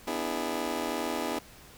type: chord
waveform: 20% pulse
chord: E dominant seventh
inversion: second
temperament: just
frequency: 247.2 / 296.7 / 329.6 / 412 Hz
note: B3 / D4 / E4 / G#4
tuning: +2 / +18 / 0 / -14 cents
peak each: -31 dBFS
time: 0.07-1.39 s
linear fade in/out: 5 ms
effects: pink hiss -52 dBFS RMS until 1.77 s